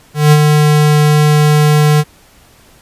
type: tone with ADSR envelope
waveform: square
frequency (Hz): 150.1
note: D3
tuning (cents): +38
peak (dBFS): -3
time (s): 0.14-2.04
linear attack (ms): 180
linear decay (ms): 48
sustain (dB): -4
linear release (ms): 44
effects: pink hiss -45 dBFS RMS until 2.81 s + resampled to 32000 Hz